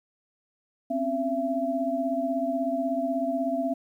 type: tone cluster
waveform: sine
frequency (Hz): 258.6 / 274.9 / 672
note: C4 / C#4 / E5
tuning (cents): -20 / -14 / +33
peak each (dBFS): -30 / -31 / -27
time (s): 0.9-3.74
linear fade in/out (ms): 10
effects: 10-bit